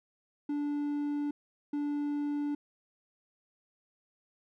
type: tone pair in turn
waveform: triangle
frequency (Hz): 291.2 / 291.2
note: D4 / D4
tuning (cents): -15 / -15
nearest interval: unison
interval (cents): 0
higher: neither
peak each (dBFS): -28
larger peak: neither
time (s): 0.49-1.31 / 1.73-2.55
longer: neither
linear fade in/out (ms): 5
effects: none